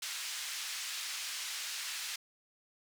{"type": "band-pass noise", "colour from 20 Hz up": "white", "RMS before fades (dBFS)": -40, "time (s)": [0.02, 2.16], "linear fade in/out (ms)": 5, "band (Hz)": [1700, 6300], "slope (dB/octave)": 12, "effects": []}